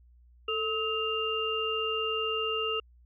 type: tone cluster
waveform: sine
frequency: 442.3 / 1275 / 2794 Hz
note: A4 / D#6 / F7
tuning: +9 / +42 / 0 cents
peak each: -32 / -34 / -31 dBFS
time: 0.48-2.8 s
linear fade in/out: 5 ms
effects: added 60 Hz sine -55 dBFS peak until 3.05 s